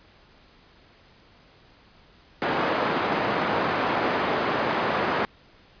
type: band-pass noise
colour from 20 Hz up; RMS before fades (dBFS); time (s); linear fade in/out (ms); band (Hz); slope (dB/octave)
white; -25; 2.42-5.25; 0; 170 to 1200; 12
effects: pink hiss -55 dBFS RMS until 5.8 s + resampled to 11025 Hz